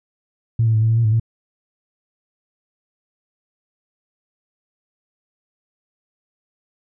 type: tone with pitch steps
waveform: sine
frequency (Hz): 114.5 / 112.1 / 109.2 / 112 / 113.1 / 116.2 / 108.2 / 113.5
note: A#2 / A2 / A2 / A2 / A2 / A#2 / A2 / A#2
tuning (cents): -31 / +33 / -13 / +31 / +48 / -5 / -29 / -46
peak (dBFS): -12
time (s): 0.59-1.198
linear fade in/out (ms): 5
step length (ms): 76
effects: tanh soft clip ceiling -8 dBFS